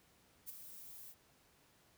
violet noise with ADSR envelope, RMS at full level -44 dBFS, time 0.46-1.15 s, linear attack 35 ms, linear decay 11 ms, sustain -9 dB, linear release 53 ms, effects pink hiss -69 dBFS RMS until 1.97 s + high-pass 60 Hz 12 dB/octave

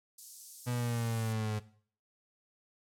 white high-pass noise, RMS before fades -48 dBFS, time 0.18-1.33 s, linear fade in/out 5 ms, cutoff 5200 Hz, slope 24 dB/octave
35% pulse exponential sweep, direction down, 123.47 to 105.9 Hz, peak -30 dBFS, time 0.66-1.6 s, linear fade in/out 20 ms
effects noise-tail reverb RT60 0.5 s tail -17 dB re dry + low-pass 12000 Hz 12 dB/octave

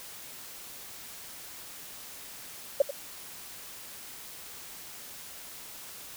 sine tone with echo, 561 Hz, C#5, 21 cents sharp, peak -16 dBFS, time 2.8-2.82 s, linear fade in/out 5 ms, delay 89 ms, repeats 1, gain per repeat -14 dB, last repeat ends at 2.909 s, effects white hiss -45 dBFS RMS until 6.16 s

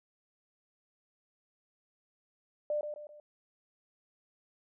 sine tone with echo, 596 Hz, D5, 25 cents sharp, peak -29 dBFS, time 2.7-2.81 s, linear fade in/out 2 ms, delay 130 ms, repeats 3, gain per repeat -7 dB, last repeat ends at 3.2 s, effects none

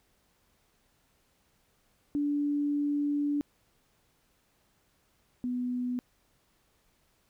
sine tone pair in turn, 290 / 247.7 Hz, D4 / B3, -22 / +5 cents, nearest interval minor third, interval 273 cents, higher first, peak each -26 / -29 dBFS, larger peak first, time 2.15-3.41 / 5.44-5.99 s, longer first, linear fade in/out 0 ms, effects pink hiss -70 dBFS RMS until 7.29 s

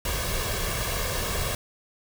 pink noise with comb filter, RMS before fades -28 dBFS, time 0.05-1.55 s, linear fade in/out 2 ms, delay 1.8 ms, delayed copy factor +0.65, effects none

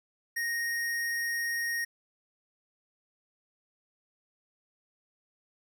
square tone, 1864.7 Hz, A#6, in tune, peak -30 dBFS, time 0.36-1.85 s, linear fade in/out 10 ms, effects none

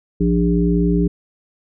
harmonic tone with a mistuned harmonic, 58 Hz, A#1, 8 cents flat, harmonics 1 / 3 / 5 / 7, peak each -20 / -16 / -20 / -22 dBFS, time 0.2-1.08 s, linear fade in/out 10 ms, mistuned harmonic 5, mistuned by +32 cents, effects none

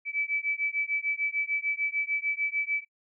sine beating tone pair, 2301 / 2307.7 Hz, D7 / D7, -36 / -31 cents, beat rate 6.7 Hz, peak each -30 dBFS, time 0.05-2.85 s, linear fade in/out 50 ms, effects noise-tail reverb RT60 0.1 s tail -23 dB re dry

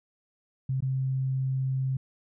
sine tone with dropouts, 132.2 Hz, C3, 18 cents sharp, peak -25 dBFS, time 0.69-1.97 s, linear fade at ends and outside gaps 5 ms, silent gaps 0.806-0.823 s, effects none

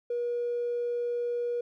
triangle tone with tanh clipping, 480 Hz, B4, 49 cents flat, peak -27 dBFS, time 0.1-1.61 s, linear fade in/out 5 ms, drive 1 dB, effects none

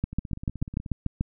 two click trains, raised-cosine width 5 ms, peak -24 / -13 dBFS, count 13 / 9, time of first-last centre 0.13-0.862 / 0.04-1.21 s, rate 16.4 / 6.84 Hz, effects none

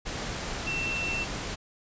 sine tone in noise, 2694 Hz, E7, 37 cents sharp, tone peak -29 dBFS, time 0.66-1.25 s, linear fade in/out 20 ms, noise pink, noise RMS -34 dBFS, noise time 0.05-1.56 s, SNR +2 dB, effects resampled to 16000 Hz

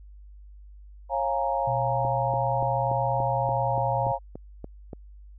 sine chord, Bb minor seventh, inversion first, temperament equal with one note detuned, 545.5 / 698.5 / 830.6 / 932.3 Hz, Db5 / F5 / Ab5 / Bb5, -28 / 0 / 0 / 0 cents, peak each -29 dBFS, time 1.09-4.19 s, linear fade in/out 50 ms
sine tone with pitch glide, 124 to 121.52 Hz, B2 to B2, +7 to -28 cents, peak -29 dBFS, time 1.67-4.12 s, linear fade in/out 5 ms, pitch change -35 cents, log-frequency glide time 3.43-3.73 s
click train, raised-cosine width 2 ms, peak -23 dBFS, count 11, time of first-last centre 2.05-4.932 s, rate 3.47 Hz
effects added 50 Hz sine -44 dBFS peak until 5.38 s

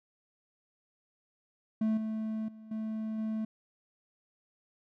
triangle tone with level steps, 218.9 Hz, A3, 9 cents flat, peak -24 / -30 / -45 / -31 / -29 dBFS, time 1.81-3.45 s, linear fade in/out 5 ms, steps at 1.97 / 2.48 / 2.71 / 3.18 s, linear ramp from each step 5 ms, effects none

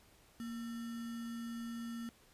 sine tone with sample-and-hold, 233.1 Hz, A#3, in tune, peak -40 dBFS, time 0.4-2.09 s, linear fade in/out 0 ms, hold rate 1575 Hz, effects pink hiss -65 dBFS RMS until 2.33 s + resampled to 32000 Hz

